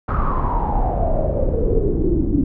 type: noise with low-pass filter sweep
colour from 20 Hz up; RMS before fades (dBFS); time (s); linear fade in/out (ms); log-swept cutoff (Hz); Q
brown; -18; 0.08-2.44; 5; 1300 to 280; 9.2
effects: none